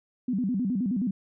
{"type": "tone with vibrato", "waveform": "sine", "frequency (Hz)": 220, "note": "A3", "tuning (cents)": 0, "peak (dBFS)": -24, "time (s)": [0.28, 1.11], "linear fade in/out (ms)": 5, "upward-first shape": "square", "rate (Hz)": 9.5, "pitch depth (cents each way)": 230, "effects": []}